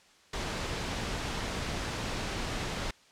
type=noise; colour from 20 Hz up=pink; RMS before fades=-34 dBFS; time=0.33-2.91 s; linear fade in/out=5 ms; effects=white hiss -60 dBFS RMS until 3.11 s + low-pass 6000 Hz 12 dB/octave